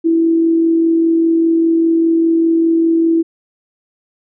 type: tone with amplitude modulation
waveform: sine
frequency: 329.6 Hz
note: E4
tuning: in tune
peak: -8 dBFS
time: 0.04-3.23 s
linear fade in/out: 20 ms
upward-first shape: sine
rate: 45 Hz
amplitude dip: 30%
effects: none